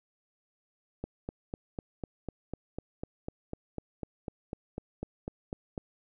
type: click train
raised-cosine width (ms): 2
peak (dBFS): -22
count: 20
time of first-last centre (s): 1.04-5.778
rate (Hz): 4.01
effects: none